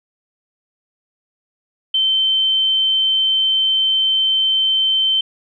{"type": "tone", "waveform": "sine", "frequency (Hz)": 3096, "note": "G7", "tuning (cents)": -22, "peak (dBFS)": -13, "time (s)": [1.94, 5.21], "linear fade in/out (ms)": 5, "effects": []}